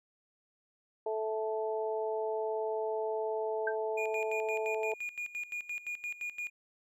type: harmonic tone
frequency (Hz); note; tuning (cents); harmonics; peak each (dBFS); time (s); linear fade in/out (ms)
218.6; A3; -11; 2 / 3 / 4; -33 / -37 / -39; 1.06-4.94; 5
type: tone with exponential decay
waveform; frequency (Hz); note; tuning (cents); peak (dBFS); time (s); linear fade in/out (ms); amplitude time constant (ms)
sine; 1568; G6; 0; -27; 3.67-3.76; 5; 19
type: tone with tremolo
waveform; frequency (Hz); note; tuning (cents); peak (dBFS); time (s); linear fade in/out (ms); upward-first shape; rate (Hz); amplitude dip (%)
triangle; 2436; D#7; -37; -33; 3.97-6.5; 10; square; 5.8; 80
effects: none